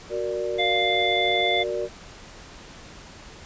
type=chord; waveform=sine; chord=Gb augmented; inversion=none; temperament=equal; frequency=370 / 466.2 / 587.3 Hz; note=Gb4 / Bb4 / D5; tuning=0 / 0 / 0 cents; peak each=-29 dBFS; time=0.09-1.89 s; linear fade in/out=50 ms
type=harmonic tone; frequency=698.5 Hz; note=F5; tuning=in tune; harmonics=1 / 3 / 5; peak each=-25 / -25 / -25 dBFS; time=0.58-1.64 s; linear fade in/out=20 ms
effects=pink hiss -44 dBFS RMS until 3.45 s + resampled to 16000 Hz